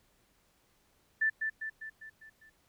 sine tone with echo, 1765 Hz, A6, 5 cents sharp, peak -25 dBFS, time 1.21-1.3 s, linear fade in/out 10 ms, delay 200 ms, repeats 6, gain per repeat -5 dB, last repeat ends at 2.5 s, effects pink hiss -70 dBFS RMS until 2.68 s

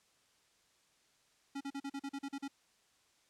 square tone bursts, 277.2 Hz, C#4, in tune, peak -39 dBFS, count 10, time 1.55-2.481 s, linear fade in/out 10 ms, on 58 ms, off 39 ms, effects white hiss -71 dBFS RMS until 3.29 s + low-pass 8000 Hz 12 dB/octave

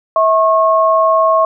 sine tone pair together, 648 / 1088.2 Hz, E5 / C#6, -30 / -32 cents, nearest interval major sixth, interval 898 cents, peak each -11 dBFS, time 0.16-1.45 s, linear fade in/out 2 ms, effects none

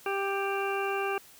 harmonic tone, 394.2 Hz, G4, 10 cents sharp, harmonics 1 / 2 / 3 / 4 / 6 / 7, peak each -31 / -34 / -36 / -37 / -39 / -39 dBFS, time 0.06-1.18 s, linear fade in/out 2 ms, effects white hiss -54 dBFS RMS until 1.39 s

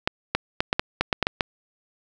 clicks, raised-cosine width 0.3 ms, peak -4 dBFS, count 10, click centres 0.075 / 0.35 / 0.605 / 0.729 / 0.795 / 1.01 / 1.128 / 1.227 / 1.269 / 1.408 s, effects none

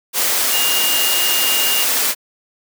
sine tone in noise, 2834 Hz, F7, 25 cents sharp, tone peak -19 dBFS, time 0.5-1.86 s, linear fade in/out 50 ms, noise white, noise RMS -17 dBFS, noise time 0.13-2.15 s, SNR -5 dB, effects high-pass 300 Hz 12 dB/octave

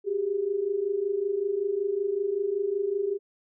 sine tone pair together, 380.5 / 405.8 Hz, F#4 / G#4, +48 / -40 cents, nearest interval minor second, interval 112 cents, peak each -30 / -26 dBFS, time 0.04-3.19 s, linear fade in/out 50 ms, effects none

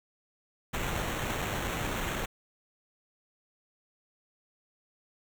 pink noise with sample-and-hold, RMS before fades -33 dBFS, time 0.73-2.26 s, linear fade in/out 10 ms, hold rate 4900 Hz, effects none

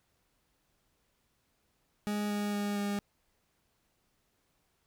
40% pulse tone with pitch steps, 207.7 / 206.1 / 204.6 / 203.1 Hz, G#3 / G#3 / G#3 / G#3, 0 / -13 / -26 / -38 cents, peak -30 dBFS, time 2.07-2.99 s, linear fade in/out 0 ms, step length 230 ms, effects pink hiss -75 dBFS RMS until 4.86 s

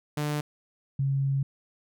sawtooth / sine tone pair in turn, 148.7 / 137.05 Hz, D3 / C#3, +22 / -19 cents, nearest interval minor second, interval 141 cents, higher first, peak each -23 dBFS, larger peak neither, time 0.17-0.41 / 0.99-1.43 s, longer second, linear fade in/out 5 ms, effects none

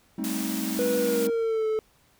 triangle chord, A half-diminished seventh, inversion third, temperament just, 198 / 220 / 264 / 316.8 Hz, G3 / A3 / C4 / Eb4, +18 / 0 / +16 / +31 cents, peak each -31 dBFS, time 0.18-1.3 s, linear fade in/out 5 ms
white high-pass noise, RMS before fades -35 dBFS, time 0.24-1.27 s, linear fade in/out 0 ms, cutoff 320 Hz, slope 96 dB/octave
triangle tone with pitch glide, 489.4 to 436 Hz, B4 to A4, -16 to -16 cents, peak -21 dBFS, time 0.79-1.79 s, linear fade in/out 0 ms, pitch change -200 cents, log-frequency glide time 0.97-1.67 s
effects pink hiss -62 dBFS RMS until 2.19 s

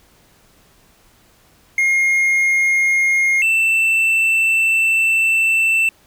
triangle tone pair in turn, 2138 / 2668 Hz, C7 / E7, +37 / +20 cents, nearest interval major third, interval 383 cents, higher second, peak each -11 dBFS, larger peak neither, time 1.78-3.42 / 3.42-5.89 s, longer second, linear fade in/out 2 ms, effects pink hiss -53 dBFS RMS until 6.06 s

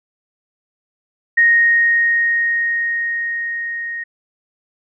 sine tone with level ramp, 1864.7 Hz, A#6, in tune, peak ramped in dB -8 to -23 dBFS, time 1.37-4.04 s, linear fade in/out 10 ms, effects none

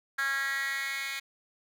10% pulse tone with high-pass filter sweep, 273.4 Hz, C#4, 24 cents flat, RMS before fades -32 dBFS, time 0.18-1.2 s, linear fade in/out 10 ms, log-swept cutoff 1600 to 2400 Hz, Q 5.6, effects none

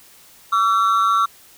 triangle ring-modulated tone, 1244.5 Hz, D#6, in tune, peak -9 dBFS, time 0.52-1.26 s, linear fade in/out 10 ms, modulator 102 Hz, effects white hiss -48 dBFS RMS until 1.57 s

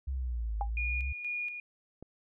sine exponential two-way sweep, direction down then up, 68.5 to 52.5 to 68.5 Hz, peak -31 dBFS, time 0.07-1.13 s, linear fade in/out 10 ms, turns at 0.58 s
sine tone with exponential decay, 807 Hz, G#5, 50 cents flat, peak -27 dBFS, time 0.61-0.7 s, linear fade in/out 1 ms, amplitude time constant 18 ms
sine tone with tremolo, 2439 Hz, D#7, 35 cents flat, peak -32 dBFS, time 0.77-1.6 s, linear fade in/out 2 ms, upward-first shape square, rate 2.1 Hz, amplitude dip 50%
click, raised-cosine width 2 ms, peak -32 dBFS, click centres 2.026 s
effects none

